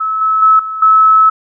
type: tone with level steps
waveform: sine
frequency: 1298 Hz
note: E6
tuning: 27 cents flat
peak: -13 / -9 / -4 / -18 / -4 dBFS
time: 0-1.3 s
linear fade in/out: 10 ms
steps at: 0.21 / 0.42 / 0.59 / 0.82 s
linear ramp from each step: 5 ms
effects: none